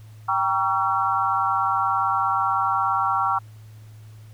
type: chord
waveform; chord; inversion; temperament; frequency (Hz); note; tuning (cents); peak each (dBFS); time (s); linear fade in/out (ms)
sine; G diminished seventh; none; just; 784 / 940.8 / 1128.9 / 1354.7; G5 / Bb5 / Db6 / Fb6; 0 / +16 / +31 / +47; -25 / -26 / -24 / -24; 0.28-3.39; 10
effects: added 108 Hz sine -41 dBFS peak until 4.33 s + pink hiss -57 dBFS RMS until 4.33 s